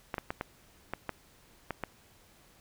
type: clicks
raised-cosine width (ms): 0.5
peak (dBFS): -18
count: 8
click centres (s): 0.142 / 0.182 / 0.305 / 0.411 / 0.936 / 1.093 / 1.707 / 1.837
effects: pink hiss -61 dBFS RMS until 2.6 s